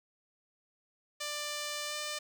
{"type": "tone with pitch glide", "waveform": "5% pulse", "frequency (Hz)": [592, 597.8], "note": ["D5", "D5"], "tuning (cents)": [14, 31], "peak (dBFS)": -24, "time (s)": [1.2, 2.19], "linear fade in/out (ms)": 10, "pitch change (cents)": 17, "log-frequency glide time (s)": [1.87, 1.94], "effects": []}